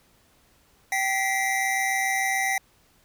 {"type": "tone cluster", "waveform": "square", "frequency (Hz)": [774, 1940, 2067], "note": ["G5", "B6", "C7"], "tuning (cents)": [-22, -31, -22], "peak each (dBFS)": -28, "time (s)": [0.92, 2.58], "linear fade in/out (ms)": 2, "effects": ["pink hiss -61 dBFS RMS until 3.04 s"]}